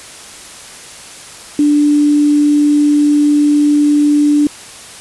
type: tone with quantisation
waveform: sine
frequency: 293.7 Hz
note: D4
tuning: in tune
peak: -7 dBFS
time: 1.59-4.47 s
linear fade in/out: 2 ms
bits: 5
effects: white hiss -33 dBFS RMS until 5 s + resampled to 24000 Hz